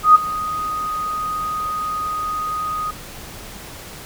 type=tone with ADSR envelope; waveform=sine; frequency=1244.5 Hz; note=D#6; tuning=in tune; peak=-3 dBFS; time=0.03-2.91 s; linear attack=120 ms; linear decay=16 ms; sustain=-18 dB; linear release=9 ms; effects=pink hiss -36 dBFS RMS until 4.05 s